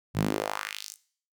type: tone with high-pass filter sweep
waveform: sawtooth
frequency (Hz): 51.91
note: G#1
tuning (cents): 0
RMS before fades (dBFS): -31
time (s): 0.14-0.97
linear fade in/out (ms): 50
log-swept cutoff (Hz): 110 to 9000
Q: 2.2
effects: noise-tail reverb RT60 0.5 s tail -18 dB re dry